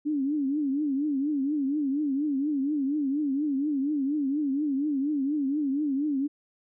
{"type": "tone with vibrato", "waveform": "sine", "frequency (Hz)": 285.1, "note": "C#4", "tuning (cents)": 49, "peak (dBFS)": -24, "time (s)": [0.05, 6.28], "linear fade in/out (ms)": 20, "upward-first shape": "triangle", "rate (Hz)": 4.2, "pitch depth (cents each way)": 150, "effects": []}